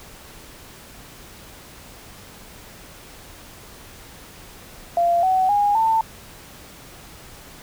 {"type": "tone with pitch steps", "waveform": "sine", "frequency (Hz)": [689, 751.4, 819.4, 893.5], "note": ["F5", "F#5", "G#5", "A5"], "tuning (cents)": [-24, 26, -24, 26], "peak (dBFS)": -15, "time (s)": [4.97, 6.01], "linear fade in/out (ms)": 2, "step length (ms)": 260, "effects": ["pink hiss -43 dBFS RMS until 7.62 s"]}